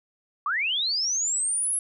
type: linear sweep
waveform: sine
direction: up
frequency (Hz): 1092 to 11000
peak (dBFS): -23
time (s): 0.46-1.79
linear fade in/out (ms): 2
effects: none